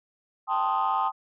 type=chord; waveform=sine; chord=A half-diminished seventh; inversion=third; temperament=equal; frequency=784 / 880 / 1046.5 / 1244.5 Hz; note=G5 / A5 / C6 / Eb6; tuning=0 / 0 / 0 / 0 cents; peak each=-27 dBFS; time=0.47-1.12 s; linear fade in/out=50 ms; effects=tanh soft clip ceiling -17 dBFS